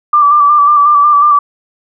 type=tone with vibrato; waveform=sine; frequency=1173 Hz; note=D6; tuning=2 cents flat; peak=-4 dBFS; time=0.13-1.39 s; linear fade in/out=5 ms; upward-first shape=square; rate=5.5 Hz; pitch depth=30 cents each way; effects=none